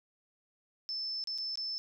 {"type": "tone with dropouts", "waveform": "sine", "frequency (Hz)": 5274, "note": "E8", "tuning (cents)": 0, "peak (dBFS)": -34, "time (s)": [0.89, 1.78], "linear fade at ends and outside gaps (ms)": 0, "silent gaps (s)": [[1.239, 1.273], [1.378, 1.384], [1.556, 1.574]], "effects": ["12-bit"]}